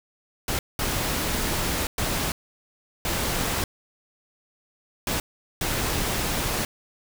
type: noise bursts at uneven times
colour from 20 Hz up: pink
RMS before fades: -26 dBFS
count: 6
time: 0.48-0.59 / 0.79-1.87 / 1.98-2.32 / 3.05-3.64 / 5.07-5.2 / 5.61-6.65 s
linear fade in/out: 2 ms
effects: none